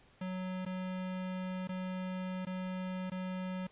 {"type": "tone with dropouts", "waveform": "square", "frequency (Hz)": 185, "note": "F#3", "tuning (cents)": 0, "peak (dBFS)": -37, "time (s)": [0.21, 3.67], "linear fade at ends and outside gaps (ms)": 5, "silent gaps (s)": [[0.652, 0.662], [1.674, 1.69], [2.452, 2.468], [3.1, 3.117]], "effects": ["pink hiss -64 dBFS RMS until 3.71 s", "resampled to 8000 Hz"]}